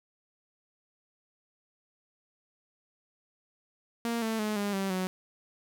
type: tone with pitch steps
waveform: sawtooth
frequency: 233.1 / 222.7 / 212.8 / 203.3 / 194.21 / 185.55 Hz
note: A#3 / A3 / G#3 / G#3 / G3 / F#3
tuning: 0 / +21 / +42 / -37 / -16 / +5 cents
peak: -25 dBFS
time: 4.05-5.07 s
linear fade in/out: 0 ms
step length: 170 ms
effects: none